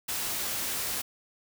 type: noise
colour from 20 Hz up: white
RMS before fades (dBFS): -32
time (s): 0.08-1.02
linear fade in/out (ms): 10
effects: none